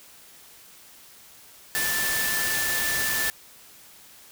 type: tone in noise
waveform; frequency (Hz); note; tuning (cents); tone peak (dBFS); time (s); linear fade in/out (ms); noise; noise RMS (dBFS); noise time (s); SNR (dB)
sine; 1760; A6; 0; -27; 1.75-3.3; 0; white; -27; 1.75-3.3; -3
effects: white hiss -50 dBFS RMS until 4.31 s